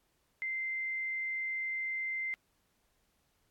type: tone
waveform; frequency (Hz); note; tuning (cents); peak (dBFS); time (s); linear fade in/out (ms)
sine; 2082; C7; -9; -33; 0.42-2.34; 0
effects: pink hiss -75 dBFS RMS until 3.5 s + AAC 64 kbps